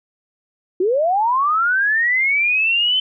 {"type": "linear sweep", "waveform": "sine", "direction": "up", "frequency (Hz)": [345.6, 3076], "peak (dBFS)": -14, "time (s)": [0.8, 3], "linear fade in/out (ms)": 5, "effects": []}